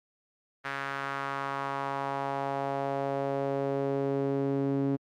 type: tone with band-pass filter sweep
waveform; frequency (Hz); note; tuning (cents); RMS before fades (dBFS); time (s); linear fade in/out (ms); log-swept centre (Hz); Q
sawtooth; 138.1; C#3; -6; -31; 0.64-4.97; 20; 1600 to 300; 2.1
effects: Opus 48 kbps